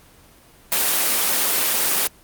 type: high-pass noise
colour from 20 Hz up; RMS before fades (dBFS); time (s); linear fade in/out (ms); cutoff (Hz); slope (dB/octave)
white; -19; 0.72-2.07; 0; 250; 12
effects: pink hiss -50 dBFS RMS until 2.23 s + Opus 24 kbps